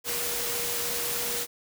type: tone in noise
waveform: sine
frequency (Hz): 476.9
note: A#4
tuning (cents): +39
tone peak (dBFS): -38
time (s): 0.04-1.47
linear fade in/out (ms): 50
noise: white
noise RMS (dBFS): -30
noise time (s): 0.04-1.47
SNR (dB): -11
effects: none